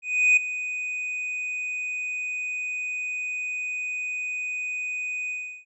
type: tone with ADSR envelope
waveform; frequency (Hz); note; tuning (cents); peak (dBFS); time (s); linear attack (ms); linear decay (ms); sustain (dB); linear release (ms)
triangle; 2490; D#7; +1; -12; 0.02-5.65; 350; 6; -14; 350
effects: resampled to 22050 Hz

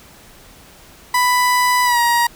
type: tone with pitch glide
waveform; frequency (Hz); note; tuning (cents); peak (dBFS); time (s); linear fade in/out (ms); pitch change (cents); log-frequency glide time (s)
30% pulse; 992 to 947.8; B5 to A#5; +7 to +28; -10; 1.14-2.27; 5; -79; 1.84-1.99
effects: pink hiss -44 dBFS RMS until 2.35 s

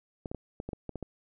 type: clicks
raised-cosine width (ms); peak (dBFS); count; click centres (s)
2; -23; 9; 0.258 / 0.315 / 0.347 / 0.601 / 0.69 / 0.732 / 0.893 / 0.957 / 1.027
effects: none

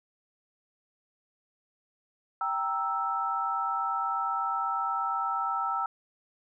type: chord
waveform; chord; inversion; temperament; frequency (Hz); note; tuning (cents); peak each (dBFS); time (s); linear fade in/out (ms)
sine; E diminished; first; equal; 784 / 932.3 / 1318.5; G5 / Bb5 / E6; 0 / 0 / 0; -33 / -34 / -29; 2.41-5.86; 2
effects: none

